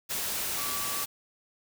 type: tone in noise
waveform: sine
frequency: 1150 Hz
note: D6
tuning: 37 cents flat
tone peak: -38 dBFS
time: 0.57-1.05 s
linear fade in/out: 20 ms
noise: white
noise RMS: -32 dBFS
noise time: 0.09-1.06 s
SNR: -9 dB
effects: none